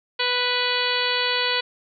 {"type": "harmonic tone with a mistuned harmonic", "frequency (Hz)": 493.9, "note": "B4", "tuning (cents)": 0, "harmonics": [1, 2, 3, 4, 5, 6, 7, 8, 9], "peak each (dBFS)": [-29, -29, -29, -29, -29, -29, -29, -29, -29], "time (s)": [0.19, 1.61], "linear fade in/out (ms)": 10, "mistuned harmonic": 7, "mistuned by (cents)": -37, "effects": []}